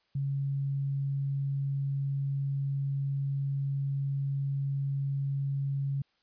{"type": "tone", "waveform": "sine", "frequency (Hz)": 138.5, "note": "C#3", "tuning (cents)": -1, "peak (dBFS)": -28, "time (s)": [0.15, 6.02], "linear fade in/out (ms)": 5, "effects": ["white hiss -72 dBFS RMS until 6.22 s", "resampled to 11025 Hz"]}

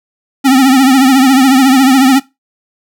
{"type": "tone with vibrato", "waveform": "square", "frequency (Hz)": 264.8, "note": "C4", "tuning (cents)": 21, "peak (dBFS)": -5, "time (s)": [0.44, 2.2], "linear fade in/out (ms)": 20, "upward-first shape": "triangle", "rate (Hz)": 14, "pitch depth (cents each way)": 99, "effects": ["noise-tail reverb RT60 0.2 s tail -18 dB re dry"]}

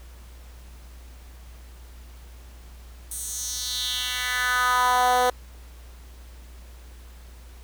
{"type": "tone with high-pass filter sweep", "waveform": "10% pulse", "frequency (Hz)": 249.4, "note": "B3", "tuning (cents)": 17, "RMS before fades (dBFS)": -24, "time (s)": [3.11, 5.3], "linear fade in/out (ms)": 2, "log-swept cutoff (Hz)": [9300, 550], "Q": 2.8, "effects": ["added 60 Hz sine -42 dBFS peak until 7.63 s", "pink hiss -53 dBFS RMS until 7.63 s"]}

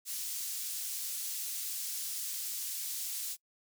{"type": "high-pass noise", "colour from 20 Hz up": "pink", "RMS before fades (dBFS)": -38, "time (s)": [0.05, 3.37], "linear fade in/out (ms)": 50, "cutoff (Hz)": 6200, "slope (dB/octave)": 12, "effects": ["noise-tail reverb RT60 0.1 s tail -24 dB re dry"]}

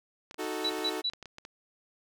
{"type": "clicks", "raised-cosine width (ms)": 0.2, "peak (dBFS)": -27, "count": 12, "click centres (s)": [0.311, 0.344, 0.444, 0.648, 0.713, 0.789, 1.099, 1.135, 1.227, 1.257, 1.384, 1.451]}
{"type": "chord", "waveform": "sawtooth", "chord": "D# diminished", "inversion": "none", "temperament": "equal", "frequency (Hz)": [311.1, 370, 440], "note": ["D#4", "F#4", "A4"], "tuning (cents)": [0, 0, 0], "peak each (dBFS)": -33, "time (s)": [0.38, 1.02], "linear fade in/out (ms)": 20}
{"type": "tone bursts", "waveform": "sine", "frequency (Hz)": 3940, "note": "B7", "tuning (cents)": -5, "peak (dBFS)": -27, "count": 3, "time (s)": [0.64, 1.1], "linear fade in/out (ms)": 10, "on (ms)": 60, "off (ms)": 140}
{"effects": []}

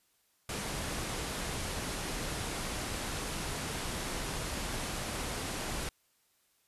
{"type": "low-pass noise", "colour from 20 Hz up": "pink", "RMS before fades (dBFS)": -37, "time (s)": [0.49, 5.89], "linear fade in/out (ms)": 2, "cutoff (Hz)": 12000, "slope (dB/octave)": 96, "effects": ["white hiss -72 dBFS RMS until 6.67 s", "resampled to 32000 Hz"]}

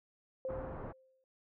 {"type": "tone with exponential decay", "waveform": "sine", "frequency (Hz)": 523.3, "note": "C5", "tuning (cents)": 0, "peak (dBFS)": -34, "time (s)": [0.45, 1.24], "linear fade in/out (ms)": 1, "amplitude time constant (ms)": 170}
{"type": "low-pass noise", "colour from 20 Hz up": "pink", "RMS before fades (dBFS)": -44, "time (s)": [0.48, 0.93], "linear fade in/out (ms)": 20, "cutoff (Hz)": 1300, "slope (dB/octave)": 24}
{"effects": []}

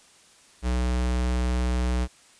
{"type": "tone", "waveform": "square", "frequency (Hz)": 61.74, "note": "B1", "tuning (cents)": 0, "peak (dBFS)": -23, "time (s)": [0.62, 2.08], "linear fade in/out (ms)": 50, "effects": ["white hiss -55 dBFS RMS until 2.39 s", "resampled to 22050 Hz"]}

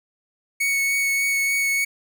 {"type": "tone with vibrato", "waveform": "45% pulse", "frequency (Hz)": 2219, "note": "C#7", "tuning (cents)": 1, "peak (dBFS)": -19, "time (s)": [0.6, 1.85], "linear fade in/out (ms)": 10, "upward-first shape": "triangle", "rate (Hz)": 3.4, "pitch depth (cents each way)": 12, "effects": []}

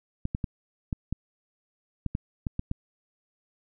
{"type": "clicks", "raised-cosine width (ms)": 5, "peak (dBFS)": -16, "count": 10, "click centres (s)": [0.254, 0.349, 0.442, 0.928, 1.126, 2.063, 2.151, 2.468, 2.594, 2.714], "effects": []}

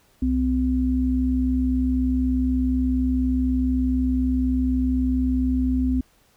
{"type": "tone pair together", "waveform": "sine", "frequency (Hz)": [64.05, 256.2], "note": ["C2", "C4"], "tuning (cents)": [-36, -36], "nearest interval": "2 octaves", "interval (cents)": 2400, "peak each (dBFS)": [-23, -20], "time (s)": [0.22, 6.01], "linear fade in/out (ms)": 5, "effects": ["pink hiss -60 dBFS RMS until 6.36 s"]}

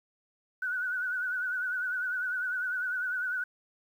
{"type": "tone with vibrato", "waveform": "sine", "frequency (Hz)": 1480, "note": "F#6", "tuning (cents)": 0, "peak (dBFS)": -29, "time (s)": [0.62, 3.44], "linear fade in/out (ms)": 5, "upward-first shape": "triangle", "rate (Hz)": 10, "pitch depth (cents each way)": 83, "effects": ["10-bit"]}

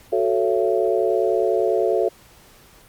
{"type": "chord", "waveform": "sine", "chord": "F# minor seventh", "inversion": "none", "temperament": "equal with one note detuned", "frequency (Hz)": [370, 440, 554.4, 673.5], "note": ["F#4", "A4", "C#5", "E5"], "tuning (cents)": [0, 0, 0, 37], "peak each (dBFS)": [-22, -21, -24, -23], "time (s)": [0.12, 2.09], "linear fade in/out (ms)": 10, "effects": ["pink hiss -50 dBFS RMS until 2.88 s", "Opus 48 kbps"]}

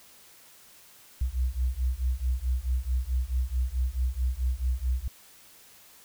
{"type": "beating tone pair", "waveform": "sine", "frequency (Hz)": [60.8, 65.4], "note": ["B1", "C2"], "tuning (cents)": [-26, 0], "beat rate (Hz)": 4.6, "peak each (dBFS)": -28, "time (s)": [1.21, 5.08], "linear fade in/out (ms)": 5, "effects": ["white hiss -54 dBFS RMS until 6.04 s"]}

